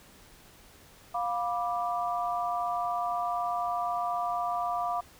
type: tone cluster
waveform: sine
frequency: 705 / 981 / 1177 Hz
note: F5 / B5 / D6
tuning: +16 / -12 / +3 cents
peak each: -30 / -35 / -33 dBFS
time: 1.14-5.01 s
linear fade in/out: 10 ms
effects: pink hiss -55 dBFS RMS until 5.19 s